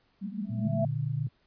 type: band-pass noise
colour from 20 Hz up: white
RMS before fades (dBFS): -34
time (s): 0.21-0.87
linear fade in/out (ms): 20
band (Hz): 190 to 220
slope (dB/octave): 96
type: tone with exponential growth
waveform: sine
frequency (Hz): 664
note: E5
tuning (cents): +12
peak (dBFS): -24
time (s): 0.44-0.85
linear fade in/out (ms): 5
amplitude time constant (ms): 87
type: tone with pitch glide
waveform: sine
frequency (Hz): 116.54 to 119.82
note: A#2 to A#2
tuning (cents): 0 to +48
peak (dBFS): -31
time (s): 0.49-1.29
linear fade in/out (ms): 20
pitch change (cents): +48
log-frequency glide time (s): 0.88-1.06
type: tone with tremolo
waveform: sine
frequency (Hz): 147.3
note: D3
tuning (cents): +6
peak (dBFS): -29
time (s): 0.65-1.27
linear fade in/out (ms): 2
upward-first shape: triangle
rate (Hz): 5.9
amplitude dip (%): 25
effects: pink hiss -69 dBFS RMS until 1.46 s + resampled to 11025 Hz